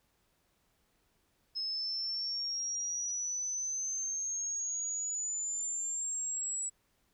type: exponential sweep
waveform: sine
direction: up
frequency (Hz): 5160 to 7840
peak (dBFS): -33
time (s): 1.55-6.7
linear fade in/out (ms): 20
effects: pink hiss -74 dBFS RMS until 7.13 s